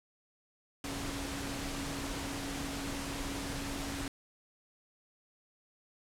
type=tone in noise; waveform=sine; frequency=277.6 Hz; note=C#4; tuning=3 cents sharp; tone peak=-41 dBFS; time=0.84-4.08 s; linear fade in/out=2 ms; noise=pink; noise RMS=-39 dBFS; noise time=0.84-4.08 s; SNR=-5 dB; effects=low-pass 10000 Hz 12 dB/octave